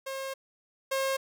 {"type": "tone pair in turn", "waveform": "sawtooth", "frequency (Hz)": [537, 537], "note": ["C5", "C5"], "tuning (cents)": [45, 45], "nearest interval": "unison", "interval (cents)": 0, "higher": "neither", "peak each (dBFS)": [-30, -23], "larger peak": "second", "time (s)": [[0.06, 0.34], [0.91, 1.17]], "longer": "first", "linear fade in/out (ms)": 10, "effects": []}